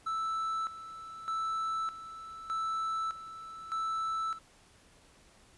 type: tone with tremolo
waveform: triangle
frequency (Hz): 1318.5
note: E6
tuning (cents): 0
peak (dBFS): -29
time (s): 0.06-4.39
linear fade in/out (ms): 10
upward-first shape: square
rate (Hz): 0.82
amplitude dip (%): 75
effects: pink hiss -61 dBFS RMS until 5.57 s + resampled to 24000 Hz